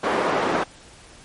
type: band-pass noise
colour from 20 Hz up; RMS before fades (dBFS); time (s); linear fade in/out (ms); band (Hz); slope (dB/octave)
white; -22; 0.03-0.64; 10; 230 to 990; 12
effects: pink hiss -47 dBFS RMS until 1.24 s + MP3 48 kbps